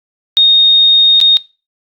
sine tone with dropouts, 3706 Hz, A#7, 11 cents flat, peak -4 dBFS, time 0.37-1.37 s, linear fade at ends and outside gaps 0 ms, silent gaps 1.202-1.213 s, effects noise-tail reverb RT60 0.3 s tail -21 dB re dry + Opus 48 kbps

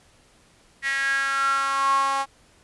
sawtooth tone with high-pass filter sweep, 273.3 Hz, C#4, 24 cents flat, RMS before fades -23 dBFS, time 0.82-2.26 s, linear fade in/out 50 ms, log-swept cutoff 1900 to 920 Hz, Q 9.5, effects pink hiss -57 dBFS RMS until 2.63 s + resampled to 24000 Hz

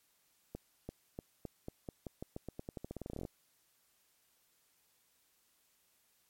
accelerating click train, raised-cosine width 2 ms, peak -28 dBFS, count 25, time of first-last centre 0.55-3.252 s, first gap 340 ms, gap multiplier 0.88, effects white hiss -73 dBFS RMS until 6.29 s + MP3 64 kbps

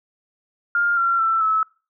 sine tone with pitch steps, 1406 / 1369.9 / 1334.8 / 1300.5 Hz, F6 / F6 / E6 / E6, +11 / -34 / +21 / -24 cents, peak -16 dBFS, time 0.75-1.63 s, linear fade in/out 2 ms, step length 220 ms, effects noise-tail reverb RT60 0.4 s tail -26 dB re dry

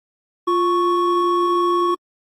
triangle tone pair together, 349.5 / 1108.7 Hz, F4 / C#6, +1 / 0 cents, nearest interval octave + minor sixth, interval 1999 cents, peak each -16 dBFS, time 0.47-1.95 s, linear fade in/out 10 ms, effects AAC 48 kbps

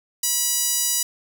sawtooth tone with high-pass filter, 975 Hz, B5, 23 cents flat, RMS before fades -22 dBFS, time 0.23-1.03 s, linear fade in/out 5 ms, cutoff 6700 Hz, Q 1.2, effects none

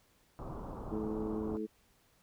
pink low-pass noise, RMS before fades -43 dBFS, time 0.39-1.57 s, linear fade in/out 0 ms, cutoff 1200 Hz, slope 48 dB/octave
harmonic tone, 108 Hz, A2, 32 cents flat, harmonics 2 / 3 / 4, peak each -39 / -39 / -39 dBFS, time 0.91-1.67 s, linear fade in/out 20 ms
effects pink hiss -69 dBFS RMS until 2.22 s

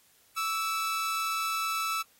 sawtooth tone pair together, 1148 / 1314.6 Hz, D6 / E6, -40 / -5 cents, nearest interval major second, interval 235 cents, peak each -36 / -25 dBFS, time 0.36-2.03 s, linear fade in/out 20 ms, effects white hiss -63 dBFS RMS until 2.19 s + AAC 48 kbps

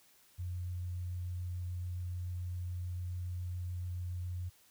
sine tone, 89.3 Hz, F2, 39 cents sharp, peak -36 dBFS, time 0.38-4.5 s, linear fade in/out 20 ms, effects white hiss -65 dBFS RMS until 4.7 s

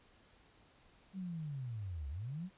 sine linear two-way sweep, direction down then up, 196 to 65.9 to 196 Hz, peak -39 dBFS, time 1.13-2.5 s, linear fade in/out 50 ms, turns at 2.09 s, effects pink hiss -66 dBFS RMS until 2.57 s + resampled to 8000 Hz

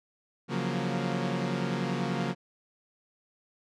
sawtooth chord, Gb major seventh, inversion second, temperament equal, 138.59 / 174.61 / 185 / 233.1 Hz, Db3 / F3 / Gb3 / Bb3, 0 / 0 / 0 / 0 cents, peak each -30 dBFS, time 0.48-2.35 s, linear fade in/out 50 ms, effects low-pass 5000 Hz 12 dB/octave

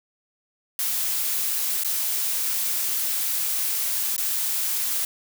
blue noise with dropouts, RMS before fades -25 dBFS, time 0.79-5.05 s, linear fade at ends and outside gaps 2 ms, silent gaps 1.836-1.846 / 4.165-4.179 s, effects none

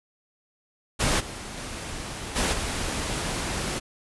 pink noise with level steps, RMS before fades -23 / -37 / -35 / -24 / -29 dBFS, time 0.99-3.8 s, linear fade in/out 20 ms, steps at 1.19 / 1.56 / 2.35 / 2.52 s, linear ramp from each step 20 ms, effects resampled to 24000 Hz

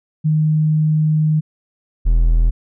sine / triangle tone pair in turn, 154.7 / 41.2 Hz, D#3 / E1, -10 / 0 cents, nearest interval octave + major seventh, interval 2290 cents, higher first, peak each -12 / -8 dBFS, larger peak second, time 0.24-1.41 / 2.05-2.51 s, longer first, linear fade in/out 20 ms, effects none

